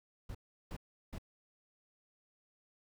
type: noise bursts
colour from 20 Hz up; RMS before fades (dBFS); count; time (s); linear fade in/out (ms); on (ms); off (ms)
brown; -43; 3; 0.29-1.184; 5; 58; 360
effects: none